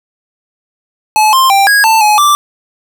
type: tone with pitch steps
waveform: square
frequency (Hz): 859 / 1052 / 788 / 1650 / 888 / 844 / 1173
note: A5 / C6 / G5 / G#6 / A5 / G#5 / D6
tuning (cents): -42 / +9 / +9 / -12 / +16 / +28 / -2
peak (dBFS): -6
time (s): 1.16-2.35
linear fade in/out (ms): 0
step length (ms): 170
effects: none